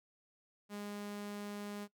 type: tone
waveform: sawtooth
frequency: 205.3 Hz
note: G#3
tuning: 20 cents flat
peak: -38 dBFS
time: 0.69-1.88 s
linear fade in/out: 50 ms
effects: noise-tail reverb RT60 0.1 s tail -19 dB re dry